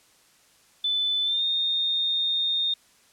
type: tone with pitch glide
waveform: sine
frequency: 3506 to 3665 Hz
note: A7 to A#7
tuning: -7 to -30 cents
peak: -22 dBFS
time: 0.84-2.74 s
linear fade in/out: 5 ms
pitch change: +77 cents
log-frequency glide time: 1.24-1.43 s
effects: white hiss -59 dBFS RMS until 3.12 s + low-pass 10000 Hz 12 dB/octave